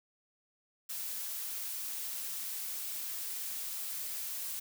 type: noise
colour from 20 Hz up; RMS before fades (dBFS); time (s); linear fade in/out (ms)
blue; -39; 0.89-4.6; 10
effects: none